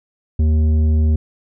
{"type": "tone with tanh clipping", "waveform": "sine", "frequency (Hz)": 77.78, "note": "D#2", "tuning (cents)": 0, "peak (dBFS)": -13, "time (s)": [0.39, 1.16], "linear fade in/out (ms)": 5, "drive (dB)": 9, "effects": []}